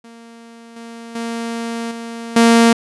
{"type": "tone with level steps", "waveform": "sawtooth", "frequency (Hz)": 231.3, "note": "A#3", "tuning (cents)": -13, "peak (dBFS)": [-34, -28, -18, -23, -4], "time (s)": [0.04, 2.73], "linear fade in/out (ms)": 5, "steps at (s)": [0.76, 1.15, 1.91, 2.36], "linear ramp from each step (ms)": 5, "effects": ["resampled to 24000 Hz"]}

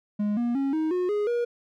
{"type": "tone with pitch steps", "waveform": "triangle", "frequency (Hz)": [207.7, 238.6, 274.1, 314.8, 361.6, 415.4, 477.2], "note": ["G#3", "A#3", "C#4", "D#4", "F#4", "G#4", "A#4"], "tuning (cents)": [0, 41, -19, 20, -40, 0, 41], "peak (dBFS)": -21, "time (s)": [0.19, 1.45], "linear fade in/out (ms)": 10, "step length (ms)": 180, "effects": []}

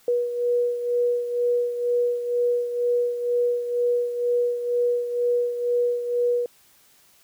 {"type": "beating tone pair", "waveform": "sine", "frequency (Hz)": [483.4, 485.5], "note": ["B4", "B4"], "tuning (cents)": [-37, -30], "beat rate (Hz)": 2.1, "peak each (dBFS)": [-21, -28], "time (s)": [0.08, 6.46], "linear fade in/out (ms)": 2, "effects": ["white hiss -57 dBFS RMS until 7.23 s"]}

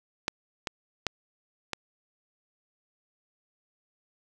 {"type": "clicks", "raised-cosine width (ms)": 0.2, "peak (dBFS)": [-9, -13, -9, -13], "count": 4, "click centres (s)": [0.281, 0.672, 1.067, 1.733], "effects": []}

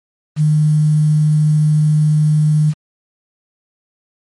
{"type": "tone with quantisation", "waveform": "sine", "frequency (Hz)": 152.3, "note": "D#3", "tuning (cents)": -37, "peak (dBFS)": -9, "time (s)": [0.36, 2.74], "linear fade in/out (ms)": 50, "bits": 6, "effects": ["MP3 48 kbps"]}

